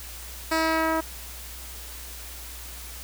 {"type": "tone with low-pass filter sweep", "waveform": "10% pulse", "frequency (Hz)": 321.8, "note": "E4", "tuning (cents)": -42, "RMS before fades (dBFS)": -24, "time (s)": [0.51, 1.01], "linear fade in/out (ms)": 10, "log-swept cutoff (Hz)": [9800, 1100], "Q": 0.81, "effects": ["added 60 Hz sine -41 dBFS peak until 3.03 s", "white hiss -41 dBFS RMS until 3.03 s"]}